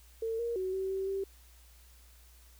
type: tone with pitch steps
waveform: sine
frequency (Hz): 450.6 / 469.2 / 374.5 / 382.1 / 384.5 / 389.6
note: A4 / A#4 / F#4 / G4 / G4 / G4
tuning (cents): +41 / +11 / +21 / -44 / -33 / -11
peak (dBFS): -31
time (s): 0.22-1.24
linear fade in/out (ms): 5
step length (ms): 170
effects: added 60 Hz sine -56 dBFS peak until 2.59 s + white hiss -62 dBFS RMS until 2.59 s